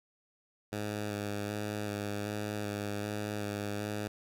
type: tone with vibrato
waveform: 10% pulse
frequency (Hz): 103.8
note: G#2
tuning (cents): 0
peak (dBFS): -26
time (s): 0.72-4.08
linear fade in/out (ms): 10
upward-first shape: square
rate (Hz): 1.3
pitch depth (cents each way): 17
effects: none